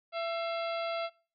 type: harmonic tone with a mistuned harmonic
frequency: 670 Hz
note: E5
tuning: 28 cents sharp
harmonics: 1 / 2 / 3 / 4 / 5 / 6 / 7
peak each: -33 / -39 / -43 / -45 / -47 / -49 / -50 dBFS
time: 0.12-1.1 s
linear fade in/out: 50 ms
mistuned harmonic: 3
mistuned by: +94 cents
effects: noise-tail reverb RT60 0.4 s tail -24 dB re dry